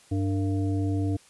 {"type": "harmonic tone with a mistuned harmonic", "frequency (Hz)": 98, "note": "G2", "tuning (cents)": 0, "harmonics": [1, 3, 5, 7], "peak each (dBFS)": [-25, -28, -38, -41], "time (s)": [0.11, 1.17], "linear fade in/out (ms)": 10, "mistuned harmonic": 5, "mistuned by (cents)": -110, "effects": ["white hiss -56 dBFS RMS until 1.29 s", "resampled to 24000 Hz"]}